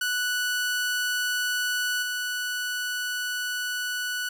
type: tone with level steps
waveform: sawtooth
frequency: 1480 Hz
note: F#6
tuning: in tune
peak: -21 / -24 dBFS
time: 0.01-4.29 s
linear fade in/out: 5 ms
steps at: 2.02 s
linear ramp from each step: 10 ms
effects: none